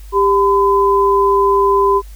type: tone pair together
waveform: sine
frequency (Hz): 396.3 / 1012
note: G4 / B5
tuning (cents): +19 / +42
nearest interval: octave + major third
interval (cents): 1623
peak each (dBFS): -12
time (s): 0.12-2.02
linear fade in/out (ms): 50
effects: added 50 Hz sine -31 dBFS peak until 2.15 s + white hiss -47 dBFS RMS until 2.15 s